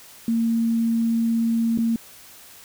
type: tone with dropouts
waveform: sine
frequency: 229.1 Hz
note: A#3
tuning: 30 cents flat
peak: -18 dBFS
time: 0.28-1.96 s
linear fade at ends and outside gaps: 2 ms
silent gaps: 1.776-1.786 s
effects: white hiss -46 dBFS RMS until 2.64 s